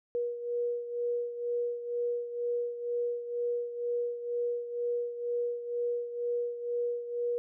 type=beating tone pair; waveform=sine; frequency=479.3 / 481.4 Hz; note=A#4 / B4; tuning=+48 / -44 cents; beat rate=2.1 Hz; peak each=-31 / -37 dBFS; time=0.15-7.38 s; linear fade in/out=0 ms; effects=none